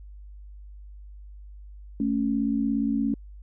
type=tone pair together; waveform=sine; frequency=220 / 277.2 Hz; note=A3 / C#4; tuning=0 / 0 cents; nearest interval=major third; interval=400 cents; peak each=-25 dBFS; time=2-3.14 s; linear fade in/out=2 ms; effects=added 50 Hz sine -41 dBFS peak until 3.42 s